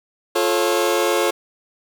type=chord; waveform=sawtooth; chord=F augmented; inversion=none; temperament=just; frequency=349.2 / 436.5 / 545.7 Hz; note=F4 / A4 / C#5; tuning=0 / -14 / -27 cents; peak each=-17 dBFS; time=0.35-1.31 s; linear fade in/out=10 ms; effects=none